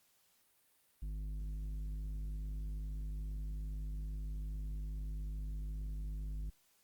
triangle tone with tanh clipping, 51.2 Hz, G#1, 24 cents flat, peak -40 dBFS, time 1.02-6.5 s, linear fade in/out 5 ms, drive 13 dB, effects white hiss -72 dBFS RMS until 6.83 s + Opus 48 kbps

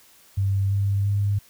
sine tone with pitch steps, 98.1 / 99.58 / 101.09 Hz, G2 / G2 / G#2, +2 / +28 / -46 cents, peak -19 dBFS, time 0.37-1.39 s, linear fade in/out 10 ms, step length 340 ms, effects white hiss -54 dBFS RMS until 1.49 s

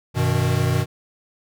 square chord, G augmented, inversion none, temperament equal with one note detuned, 95.93 / 123.47 / 155.56 Hz, G2 / B2 / D#3, -37 / 0 / 0 cents, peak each -24 / -21 / -24 dBFS, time 0.14-0.86 s, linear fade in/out 50 ms, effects none

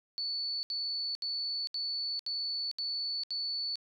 sine tone bursts, 4461 Hz, C#8, 10 cents sharp, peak -32 dBFS, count 7, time 0.18-3.756 s, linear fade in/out 0 ms, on 450 ms, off 71 ms, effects none

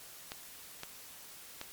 clicks, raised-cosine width 0.2 ms, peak -22 dBFS, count 3, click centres 0.319 / 0.834 / 1.614 s, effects white hiss -51 dBFS RMS until 1.72 s + MP3 96 kbps

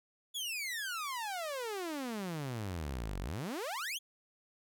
sawtooth exponential two-way sweep, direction down then up, 3480 to 43.65 to 3480 Hz, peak -33 dBFS, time 0.34-3.99 s, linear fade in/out 20 ms, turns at 3.2 s, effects none

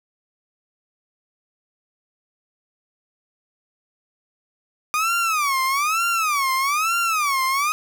30% pulse tone with vibrato, 1206 Hz, D6, 46 cents sharp, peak -16 dBFS, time 4.94-7.72 s, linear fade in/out 0 ms, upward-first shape sine, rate 1.1 Hz, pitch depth 240 cents each way, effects none

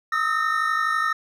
triangle tone cluster, 1252 / 1304 / 1825 Hz, D#6 / E6 / A#6, +10 / -19 / -37 cents, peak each -23 dBFS, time 0.12-1.13 s, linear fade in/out 5 ms, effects none

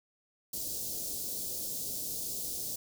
white band-stop noise, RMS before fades -37 dBFS, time 0.53-2.76 s, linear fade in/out 5 ms, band 560 to 4500 Hz, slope 24 dB/octave, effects none

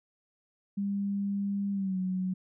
sine tone with pitch glide, 200 to 185.53 Hz, G3 to F#3, +35 to +5 cents, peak -28 dBFS, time 0.77-2.34 s, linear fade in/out 10 ms, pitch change -130 cents, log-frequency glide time 1.72-1.98 s, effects none

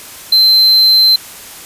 triangle tone, 4100 Hz, C8, 36 cents flat, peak -4 dBFS, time 0.32-1.16 s, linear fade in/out 5 ms, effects white hiss -32 dBFS RMS until 1.65 s + resampled to 32000 Hz

